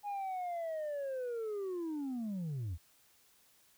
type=linear sweep; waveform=sine; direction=down; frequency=830.6 to 74.7 Hz; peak=-33 dBFS; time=0.03-2.78 s; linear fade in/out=50 ms; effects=tanh soft clip ceiling -35 dBFS + white hiss -67 dBFS RMS until 3.77 s